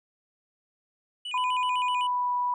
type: tone with vibrato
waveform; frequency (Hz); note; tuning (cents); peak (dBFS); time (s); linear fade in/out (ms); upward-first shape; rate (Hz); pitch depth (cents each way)
triangle; 2697; E7; +39; -31; 1.25-2.07; 5; square; 7.9; 160
type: tone with pitch glide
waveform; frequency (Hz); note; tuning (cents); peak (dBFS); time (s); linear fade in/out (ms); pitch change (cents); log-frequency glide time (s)
sine; 1003 to 982.9; B5 to B5; +26 to -9; -24; 1.34-2.54; 2; -35; 1.58-2.35
effects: resampled to 22050 Hz